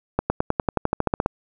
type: accelerating click train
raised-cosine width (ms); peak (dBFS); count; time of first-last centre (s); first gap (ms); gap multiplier
1; -5; 14; 0.19-1.261; 110; 0.95
effects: none